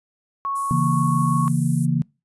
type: tone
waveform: sine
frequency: 1105 Hz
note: C#6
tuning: 6 cents flat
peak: -22 dBFS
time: 0.45-1.48 s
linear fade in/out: 0 ms
type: high-pass noise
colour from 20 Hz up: white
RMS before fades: -32 dBFS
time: 0.55-1.86 s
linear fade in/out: 10 ms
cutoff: 9600 Hz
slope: 24 dB/octave
type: chord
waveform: sine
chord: A# diminished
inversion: first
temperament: equal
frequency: 138.59 / 164.81 / 233.1 Hz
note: C#3 / E3 / A#3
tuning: 0 / 0 / 0 cents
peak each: -21 / -21 / -24 dBFS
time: 0.71-2.02 s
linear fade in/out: 0 ms
effects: noise-tail reverb RT60 0.3 s tail -26 dB re dry + resampled to 24000 Hz